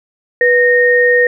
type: tone pair together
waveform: sine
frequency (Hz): 490 / 1850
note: B4 / A#6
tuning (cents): -14 / -14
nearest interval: octave + major seventh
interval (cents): 2300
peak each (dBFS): -10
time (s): 0.41-1.27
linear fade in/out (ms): 2
effects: none